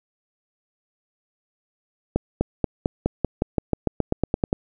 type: accelerating click train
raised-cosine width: 2 ms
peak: -6 dBFS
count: 16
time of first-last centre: 2.16-4.529 s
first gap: 250 ms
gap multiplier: 0.93
effects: none